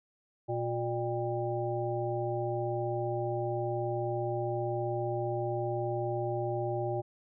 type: harmonic tone with a mistuned harmonic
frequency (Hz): 119.5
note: A#2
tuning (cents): +43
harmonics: 1 / 3 / 5 / 7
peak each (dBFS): -35 / -34 / -36 / -37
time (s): 0.48-7.02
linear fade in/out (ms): 20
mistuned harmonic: 7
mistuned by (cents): -86
effects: none